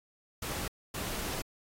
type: noise bursts at uneven times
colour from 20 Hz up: pink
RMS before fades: -37 dBFS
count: 2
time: 0.42-0.68 / 0.94-1.42 s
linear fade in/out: 5 ms
effects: AAC 48 kbps